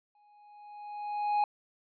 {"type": "tone with exponential growth", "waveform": "triangle", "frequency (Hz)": 830.6, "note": "G#5", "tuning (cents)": 0, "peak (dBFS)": -21, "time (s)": [0.15, 1.44], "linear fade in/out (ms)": 2, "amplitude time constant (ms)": 280, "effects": ["resampled to 11025 Hz"]}